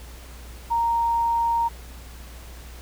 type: tone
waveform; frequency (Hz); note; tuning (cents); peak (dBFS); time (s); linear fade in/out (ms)
sine; 930; A#5; -4; -19; 0.7-1.69; 20
effects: added 60 Hz sine -39 dBFS peak until 2.81 s + pink hiss -46 dBFS RMS until 2.81 s